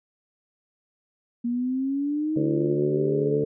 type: exponential sweep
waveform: sine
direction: up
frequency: 235.4 to 446.7 Hz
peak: -23 dBFS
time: 1.44-3.45 s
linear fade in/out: 10 ms
type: harmonic tone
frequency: 73.42 Hz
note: D2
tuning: in tune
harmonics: 2 / 3 / 4 / 5 / 6 / 7 / 8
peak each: -28 / -34 / -29 / -34 / -32 / -34 / -38 dBFS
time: 2.36-3.44 s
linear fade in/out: 5 ms
effects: none